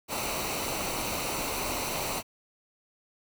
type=noise with comb filter; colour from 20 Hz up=pink; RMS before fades=-32 dBFS; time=0.08-2.23 s; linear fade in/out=50 ms; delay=0.59 ms; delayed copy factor=-0.6; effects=none